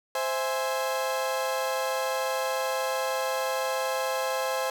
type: chord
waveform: 30% pulse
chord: C augmented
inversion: none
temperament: equal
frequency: 523.3 / 659.3 / 830.6 Hz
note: C5 / E5 / G#5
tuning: 0 / 0 / 0 cents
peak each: -26 / -31 / -30 dBFS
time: 0.15-4.7 s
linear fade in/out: 2 ms
effects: none